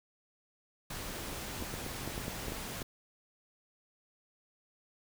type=noise; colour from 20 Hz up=pink; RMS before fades=-41 dBFS; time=0.9-2.83 s; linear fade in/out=5 ms
type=clicks; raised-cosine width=2 ms; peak=-25 dBFS; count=9; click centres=1.624 / 1.74 / 1.864 / 2.076 / 2.179 / 2.281 / 2.483 / 2.521 / 2.819 s
effects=none